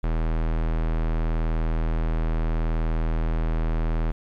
square tone, 40.38 Hz, E1, 35 cents flat, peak -22 dBFS, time 0.03-4.12 s, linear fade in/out 10 ms, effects low-pass 2000 Hz 12 dB/octave + 10-bit

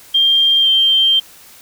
sine tone with pitch glide, 3189 to 3152 Hz, G7 to G7, +29 to +9 cents, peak -9 dBFS, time 0.14-1.2 s, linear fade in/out 10 ms, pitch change -20 cents, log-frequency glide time 0.61-0.67 s, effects white hiss -42 dBFS RMS until 1.61 s

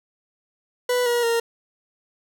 40% pulse tone with pitch steps, 493.9 / 478.7 / 464 Hz, B4 / A#4 / A#4, 0 / +46 / -8 cents, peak -18 dBFS, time 0.89-1.4 s, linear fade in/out 5 ms, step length 170 ms, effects none

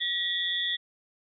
sine tone cluster, 1919 / 3298 / 3477 / 3696 Hz, A#6 / G#7 / A7 / A#7, +50 / -13 / -21 / -16 cents, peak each -32 / -34 / -29 / -38 dBFS, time 0-0.77 s, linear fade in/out 20 ms, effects none

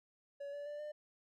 triangle tone with pitch steps, 566 / 576.9 / 588 / 599.3 Hz, C#5 / D5 / D5 / D5, +36 / -31 / +2 / +35 cents, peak -40 dBFS, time 0.4-0.92 s, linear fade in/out 10 ms, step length 130 ms, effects none

